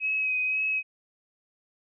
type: tone with vibrato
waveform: sine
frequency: 2539 Hz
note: D#7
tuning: 34 cents sharp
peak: -24 dBFS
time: 0-0.83 s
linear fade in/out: 50 ms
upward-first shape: sine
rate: 1.9 Hz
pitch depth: 22 cents each way
effects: none